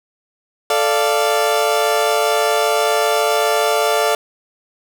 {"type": "chord", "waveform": "30% pulse", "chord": "D minor", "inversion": "second", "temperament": "equal with one note detuned", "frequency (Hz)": [440, 587.3, 692.4], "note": ["A4", "D5", "F5"], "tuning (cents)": [0, 0, -15], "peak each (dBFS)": -16, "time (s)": [0.7, 4.15], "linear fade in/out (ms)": 2, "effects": []}